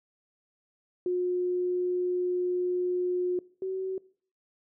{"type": "tone pair in turn", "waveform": "sine", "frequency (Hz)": [359.9, 378.3], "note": ["F#4", "F#4"], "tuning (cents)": [-48, 38], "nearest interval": "minor second", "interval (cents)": 86, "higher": "second", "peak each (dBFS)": [-25, -29], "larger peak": "first", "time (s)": [[1.06, 3.39], [3.62, 3.98]], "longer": "first", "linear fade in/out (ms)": 2, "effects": ["noise-tail reverb RT60 0.5 s tail -22 dB re dry"]}